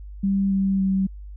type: tone with pitch steps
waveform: sine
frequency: 196 / 193.86 / 191.74 Hz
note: G3 / G3 / G3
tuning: 0 / -19 / -38 cents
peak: -18 dBFS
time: 0.23-1.07 s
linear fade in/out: 10 ms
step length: 280 ms
effects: added 50 Hz sine -35 dBFS peak until 1.36 s